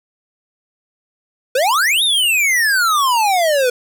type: exponential two-way sweep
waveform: square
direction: up then down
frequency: 481.7 to 3787 to 481.7 Hz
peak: -13 dBFS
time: 1.55-3.7 s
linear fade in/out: 5 ms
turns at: 2.03 s
effects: none